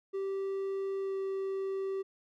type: tone with pitch glide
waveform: triangle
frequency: 389.5 to 387 Hz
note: G4 to G4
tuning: -11 to -22 cents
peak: -30 dBFS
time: 0.13-2.03 s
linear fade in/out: 20 ms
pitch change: -11 cents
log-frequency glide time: 1-1.16 s
effects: none